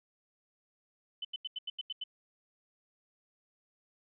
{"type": "tone bursts", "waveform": "sine", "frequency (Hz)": 3027, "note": "F#7", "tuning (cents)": 39, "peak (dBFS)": -35, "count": 8, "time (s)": [1.22, 2.039], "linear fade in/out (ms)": 5, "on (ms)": 28, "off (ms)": 85, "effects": []}